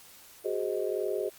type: chord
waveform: sine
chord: Ab dominant seventh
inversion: third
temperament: just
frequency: 373.8 / 415.3 / 519.1 / 623 Hz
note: Gb4 / Ab4 / C5 / Eb5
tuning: +18 / 0 / -14 / +2 cents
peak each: -33 / -32 / -36 / -35 dBFS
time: 0.44-1.3 s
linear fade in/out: 20 ms
effects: white hiss -53 dBFS RMS until 1.38 s + Opus 48 kbps